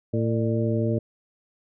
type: harmonic tone with a mistuned harmonic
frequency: 112.9 Hz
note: A2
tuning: 45 cents sharp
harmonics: 1 / 2 / 3 / 4 / 5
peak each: -24 / -27 / -29 / -30 / -31 dBFS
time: 0.13-0.99 s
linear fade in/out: 10 ms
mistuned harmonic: 5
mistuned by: +74 cents
effects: none